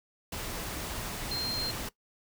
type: tone in noise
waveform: sine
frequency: 4186 Hz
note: C8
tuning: in tune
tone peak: -31 dBFS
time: 1.31-1.71 s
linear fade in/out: 5 ms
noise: pink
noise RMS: -37 dBFS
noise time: 0.32-1.89 s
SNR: +3 dB
effects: noise-tail reverb RT60 0.1 s tail -18 dB re dry